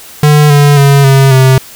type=tone with pitch steps; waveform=square; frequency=149.2 / 144.53 / 140.01 / 135.64 / 131.4 Hz; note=D3 / D3 / C#3 / C#3 / C3; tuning=+28 / -27 / +18 / -37 / +8 cents; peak=-3 dBFS; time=0.23-1.58 s; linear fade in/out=2 ms; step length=270 ms; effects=white hiss -32 dBFS RMS until 1.75 s

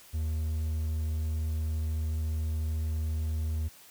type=tone; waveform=triangle; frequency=78.5 Hz; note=D#2; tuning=16 cents sharp; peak=-26 dBFS; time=0.13-3.69 s; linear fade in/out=20 ms; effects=white hiss -54 dBFS RMS until 3.9 s

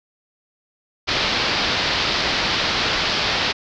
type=low-pass noise; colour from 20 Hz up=white; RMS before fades=-21 dBFS; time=1.07-3.53 s; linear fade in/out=20 ms; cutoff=5000 Hz; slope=48 dB/octave; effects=none

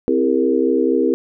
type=chord; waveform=sine; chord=C dominant seventh; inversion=none; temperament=equal with one note detuned; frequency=261.6 / 329.6 / 401.9 / 466.2 Hz; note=C4 / E4 / G4 / Bb4; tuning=0 / 0 / +43 / 0 cents; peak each=-19 dBFS; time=0.08-1.14 s; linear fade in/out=0 ms; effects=none

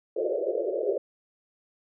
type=band-pass noise; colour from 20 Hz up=pink; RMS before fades=-28 dBFS; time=0.16-0.98 s; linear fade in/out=5 ms; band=360 to 620 Hz; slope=96 dB/octave; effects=none

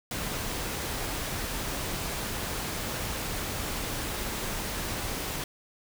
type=noise; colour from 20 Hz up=pink; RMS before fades=-33 dBFS; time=0.11-5.44 s; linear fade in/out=2 ms; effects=none

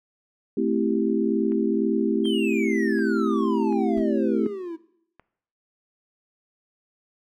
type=chord; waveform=sine; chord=A minor seventh; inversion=none; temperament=equal; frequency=220 / 261.6 / 329.6 / 392 Hz; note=A3 / C4 / E4 / G4; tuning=0 / 0 / 0 / 0 cents; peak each=-26 / -26 / -26 / -26 dBFS; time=0.57-4.47 s; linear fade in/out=5 ms
type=click train; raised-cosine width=0.5 ms; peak=-32 dBFS; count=6; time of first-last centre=1.52-5.196 s; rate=1.36 Hz
type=exponential sweep; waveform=triangle; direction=down; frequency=3230 to 320 Hz; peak=-28 dBFS; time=2.24-4.77 s; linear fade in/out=20 ms
type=noise with exponential decay; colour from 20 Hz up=brown; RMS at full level=-36 dBFS; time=3.97-4.08 s; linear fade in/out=5 ms; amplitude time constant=23 ms
effects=noise-tail reverb RT60 0.7 s tail -18 dB re dry

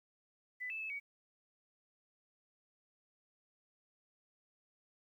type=tone with pitch steps; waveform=sine; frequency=1998 / 2628 / 2605 / 2254 Hz; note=B6 / E7 / E7 / C#7; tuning=+20 / -6 / -21 / +28 cents; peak=-39 dBFS; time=0.6-1 s; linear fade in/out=20 ms; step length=100 ms; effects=12-bit

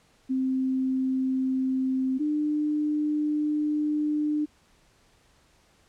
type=tone pair in turn; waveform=sine; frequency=261.6 / 300.2 Hz; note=C4 / D4; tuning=0 / +38 cents; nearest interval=major second; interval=238 cents; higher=second; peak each=-23 dBFS; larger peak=neither; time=0.29-2.19 / 2.19-4.46 s; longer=second; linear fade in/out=20 ms; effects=pink hiss -62 dBFS RMS until 5.88 s + low-pass 9000 Hz 12 dB/octave

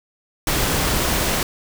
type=noise; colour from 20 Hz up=pink; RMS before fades=-20 dBFS; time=0.47-1.43 s; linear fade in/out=2 ms; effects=none

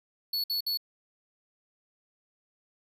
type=tone bursts; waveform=square; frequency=4413 Hz; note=C#8; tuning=9 cents flat; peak=-28 dBFS; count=3; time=0.33-0.774 s; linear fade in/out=5 ms; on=110 ms; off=57 ms; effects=none

